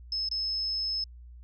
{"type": "tone with dropouts", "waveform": "sine", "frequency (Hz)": 5200, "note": "E8", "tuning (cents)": -24, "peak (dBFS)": -28, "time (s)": [0.12, 1.04], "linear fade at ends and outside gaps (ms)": 2, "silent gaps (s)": [0.288, 0.313], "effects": ["added 60 Hz sine -45 dBFS peak until 1.43 s"]}